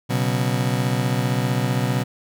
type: chord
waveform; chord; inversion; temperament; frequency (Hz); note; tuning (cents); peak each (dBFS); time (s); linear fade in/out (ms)
35% pulse; B suspended second; none; just; 123.47 / 138.9 / 185.21; B2 / C#3 / F#3; 0 / +4 / +2; -20 / -23 / -25; 0.09-2.04; 20
effects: none